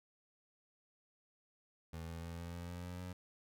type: tone with pitch steps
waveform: 25% pulse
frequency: 82 / 83.14 / 84.31 / 85.48 / 86.68 / 87.89 / 89.11 / 90.36 Hz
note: E2 / E2 / E2 / F2 / F2 / F2 / F2 / F#2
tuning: -9 / +15 / +40 / -37 / -12 / +12 / +35 / -40 cents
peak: -40 dBFS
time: 1.93-3.13 s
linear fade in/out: 5 ms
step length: 150 ms
effects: none